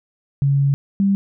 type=tone pair in turn; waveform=sine; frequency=139.5 / 197.28 Hz; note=C#3 / G3; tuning=+11 / +11 cents; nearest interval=tritone; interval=600 cents; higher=second; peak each=-13 dBFS; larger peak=neither; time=0.42-0.74 / 1-1.15 s; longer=first; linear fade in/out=0 ms; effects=none